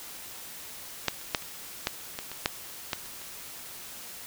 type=clicks; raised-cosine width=0.2 ms; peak=-6 / -28 / -6 / -24 / -8 / -16 / -21 / -6 / -10 / -28 / -27 dBFS; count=11; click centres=1.083 / 1.214 / 1.348 / 1.423 / 1.871 / 2.189 / 2.316 / 2.459 / 2.932 / 3.059 / 3.216 s; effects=white hiss -43 dBFS RMS until 4.26 s